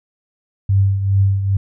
sine tone with tremolo, 98 Hz, G2, in tune, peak -9 dBFS, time 0.69-1.57 s, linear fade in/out 5 ms, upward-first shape triangle, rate 2.4 Hz, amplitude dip 65%, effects none

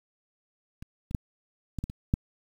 clicks, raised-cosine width 5 ms, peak -29 / -26 / -13 / -20 / -19 / -25 / -10 dBFS, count 7, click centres 0.825 / 1.111 / 1.148 / 1.787 / 1.84 / 1.899 / 2.139 s, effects 8-bit

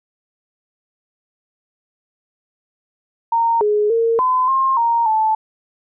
sine tone with pitch steps, 923 / 418.8 / 458.3 / 1018 / 1064 / 931 / 874 Hz, A#5 / G#4 / A#4 / C6 / C6 / A#5 / A5, -17 / +15 / -29 / -48 / +29 / -2 / -12 cents, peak -13 dBFS, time 3.32-5.35 s, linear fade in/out 5 ms, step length 290 ms, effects none

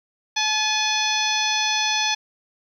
harmonic tone with a mistuned harmonic, 860 Hz, A5, 40 cents flat, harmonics 1 / 2 / 3 / 4 / 5 / 6 / 7, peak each -26 / -29 / -26 / -25 / -29 / -30 / -28 dBFS, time 0.36-2.15 s, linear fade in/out 10 ms, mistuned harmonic 3, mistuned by -60 cents, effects 9-bit

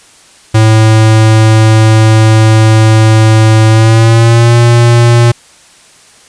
square tone with pitch glide, 110 to 118.58 Hz, A2 to A#2, 0 to +30 cents, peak -3 dBFS, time 0.54-5.32 s, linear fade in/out 10 ms, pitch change +130 cents, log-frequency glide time 3.68-4.56 s, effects white hiss -40 dBFS RMS until 6.28 s + resampled to 22050 Hz

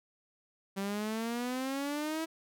sawtooth exponential sweep, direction up, 193.2 to 327 Hz, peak -29 dBFS, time 0.76-2.26 s, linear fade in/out 20 ms, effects none

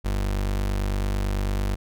35% pulse tone, 49 Hz, G1, in tune, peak -21 dBFS, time 0.04-1.76 s, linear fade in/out 20 ms, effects none

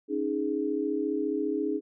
sine chord, C# suspended second, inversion none, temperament just, 277.2 / 311.8 / 415.8 Hz, C#4 / D#4 / G#4, 0 / +4 / +2 cents, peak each -32 / -30 / -30 dBFS, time 0.08-1.81 s, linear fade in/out 50 ms, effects none

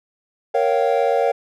triangle chord, G half-diminished seventh, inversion first, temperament equal with one note detuned, 466.2 / 554.4 / 698.5 / 775.9 Hz, Bb4 / Db5 / F5 / G5, 0 / 0 / 0 / -18 cents, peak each -18 / -18 / -20 / -21 dBFS, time 0.54-1.32 s, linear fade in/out 10 ms, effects none

